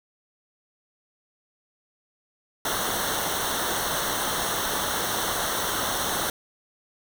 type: noise with comb filter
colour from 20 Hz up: pink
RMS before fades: -27 dBFS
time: 2.65-6.3 s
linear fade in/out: 2 ms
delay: 0.41 ms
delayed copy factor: -0.8
effects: none